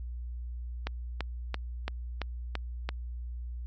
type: click train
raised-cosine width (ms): 0.3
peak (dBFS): -16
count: 7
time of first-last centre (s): 0.87-2.89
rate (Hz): 2.97
effects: added 60 Hz sine -35 dBFS peak until 3.66 s + MP3 32 kbps